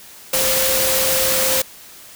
sine tone in noise, 525 Hz, C5, 6 cents sharp, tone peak -22 dBFS, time 0.33-1.62 s, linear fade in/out 5 ms, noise white, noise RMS -18 dBFS, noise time 0.33-1.62 s, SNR -7 dB, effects white hiss -41 dBFS RMS until 2.15 s

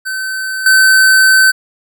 square tone with level steps, 1533 Hz, G6, 39 cents flat, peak -18 / -6 dBFS, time 0.05-1.52 s, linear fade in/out 20 ms, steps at 0.66 s, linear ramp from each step 2 ms, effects none

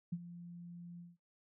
sine tone with ADSR envelope, 173.1 Hz, F3, 15 cents flat, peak -33 dBFS, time 0.12-1.17 s, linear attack 9 ms, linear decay 47 ms, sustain -14 dB, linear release 180 ms, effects noise-tail reverb RT60 0.2 s tail -25 dB re dry

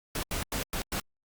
pink noise bursts at uneven times, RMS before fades -32 dBFS, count 5, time 0.15-0.23 / 0.31-0.43 / 0.52-0.63 / 0.73-0.82 / 0.92-1 s, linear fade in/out 2 ms, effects Opus 48 kbps

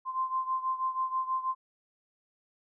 sine beating tone pair, 1041 / 1047.2 Hz, C6 / C6, -9 / +1 cents, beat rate 6.2 Hz, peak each -30 / -34 dBFS, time 0.05-1.55 s, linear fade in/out 50 ms, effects none

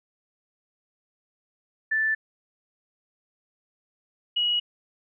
sine tone pair in turn, 1760 / 2908 Hz, A6 / F#7, 0 / -31 cents, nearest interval major sixth, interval 869 cents, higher second, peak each -21 dBFS, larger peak neither, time 1.91-2.15 / 4.36-4.6 s, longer neither, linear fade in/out 10 ms, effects none

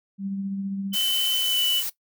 sine tone with tremolo, 196 Hz, G3, in tune, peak -25 dBFS, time 0.18-0.96 s, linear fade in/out 50 ms, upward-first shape triangle, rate 15 Hz, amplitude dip 40%
sine tone with pitch glide, 3035 to 2976 Hz, F#7 to F#7, +43 to +9 cents, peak -21 dBFS, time 0.92-1.83 s, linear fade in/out 50 ms, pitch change -34 cents, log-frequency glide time 1.35-1.61 s
blue noise, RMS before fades -29 dBFS, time 0.93-1.9 s, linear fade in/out 10 ms
effects noise-tail reverb RT60 0.1 s tail -17 dB re dry

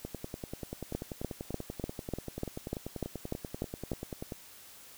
two click trains, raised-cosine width 2 ms, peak -19 / -24 dBFS, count 11 / 45, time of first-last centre 0.95-3.917 / 0.05-4.322 s, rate 3.37 / 10.3 Hz, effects white hiss -53 dBFS RMS until 4.97 s

